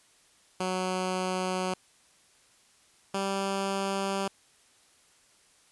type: tone pair in turn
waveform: 10% pulse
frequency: 185 / 195.48 Hz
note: F#3 / G3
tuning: 0 / -5 cents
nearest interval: minor second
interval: 95 cents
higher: second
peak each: -20 dBFS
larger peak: neither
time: 0.6-1.74 / 3.14-4.28 s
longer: neither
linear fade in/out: 5 ms
effects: white hiss -62 dBFS RMS until 5.71 s + resampled to 24000 Hz